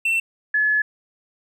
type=tone pair in turn; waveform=triangle / sine; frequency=2693 / 1709.8 Hz; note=E7 / G#6; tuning=+36 / +50 cents; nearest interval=minor sixth; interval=786 cents; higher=first; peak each=-16 dBFS; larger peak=neither; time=0.05-0.2 / 0.54-0.82 s; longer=second; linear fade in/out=5 ms; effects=none